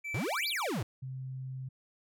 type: tone with tremolo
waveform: triangle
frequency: 2321 Hz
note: D7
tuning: 21 cents flat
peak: -33 dBFS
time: 0.04-0.67 s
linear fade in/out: 10 ms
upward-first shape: sine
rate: 3.3 Hz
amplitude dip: 80%
type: exponential two-way sweep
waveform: square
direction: up then down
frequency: 91.7 to 4978 to 91.7 Hz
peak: -32 dBFS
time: 0.14-0.83 s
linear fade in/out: 5 ms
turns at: 0.48 s
type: tone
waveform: sine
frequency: 130.81 Hz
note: C3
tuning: in tune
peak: -37 dBFS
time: 1.02-1.69 s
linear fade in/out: 10 ms
effects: none